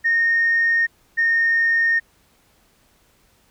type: tone pair in turn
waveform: sine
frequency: 1844 / 1837.5 Hz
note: A#6 / A#6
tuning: -19 / -25 cents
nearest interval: unison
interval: 6 cents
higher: first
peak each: -14 dBFS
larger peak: neither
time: 0.04-0.87 / 1.17-2 s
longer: neither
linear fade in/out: 20 ms
effects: tanh soft clip ceiling -10 dBFS + pink hiss -59 dBFS RMS until 3.5 s